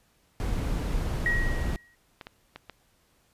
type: noise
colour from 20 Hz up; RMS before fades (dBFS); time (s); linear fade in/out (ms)
brown; -28; 0.4-1.76; 0
type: tone with exponential decay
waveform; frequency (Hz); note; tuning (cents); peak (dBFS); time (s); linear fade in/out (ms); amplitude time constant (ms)
sine; 1900; A#6; +33; -21; 1.26-1.95; 1; 150
type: clicks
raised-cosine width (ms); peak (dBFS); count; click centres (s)
0.3; -24; 4; 2.212 / 2.269 / 2.56 / 2.697
effects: pink hiss -66 dBFS RMS until 3.33 s + resampled to 32000 Hz